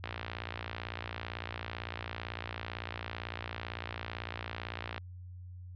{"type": "click train", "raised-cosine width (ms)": 0.3, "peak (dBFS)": -21, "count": 287, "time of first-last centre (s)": [0.04, 4.98], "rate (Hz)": 57.9, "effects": ["added 90 Hz sine -44 dBFS peak until 5.75 s", "low-pass 4000 Hz 12 dB/octave"]}